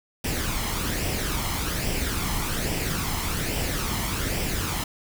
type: noise with flanger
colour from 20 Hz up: pink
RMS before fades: -27 dBFS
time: 0.24-4.84 s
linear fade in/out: 5 ms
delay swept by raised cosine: 0.37 to 0.98 ms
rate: 1.2 Hz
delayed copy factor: +0.5
effects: none